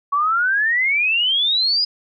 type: exponential sweep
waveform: sine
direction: up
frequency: 1113 to 5010 Hz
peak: -15 dBFS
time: 0.12-1.85 s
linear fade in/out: 10 ms
effects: none